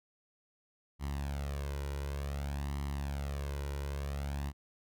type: tone with flanger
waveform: sawtooth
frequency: 70.5 Hz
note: C#2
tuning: 30 cents sharp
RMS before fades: -37 dBFS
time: 0.99-4.53 s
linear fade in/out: 50 ms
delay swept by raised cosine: 0.98 to 2.08 ms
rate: 0.55 Hz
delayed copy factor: +0.65
effects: none